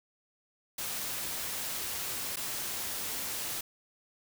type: noise with dropouts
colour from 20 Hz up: white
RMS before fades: -36 dBFS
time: 0.78-3.61 s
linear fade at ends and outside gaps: 5 ms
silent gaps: 2.36-2.368 s
effects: none